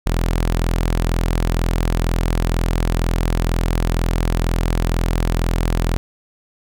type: tone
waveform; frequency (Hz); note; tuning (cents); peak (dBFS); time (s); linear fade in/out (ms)
sawtooth; 42.09; E1; +37; -12; 0.06-5.97; 0
effects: none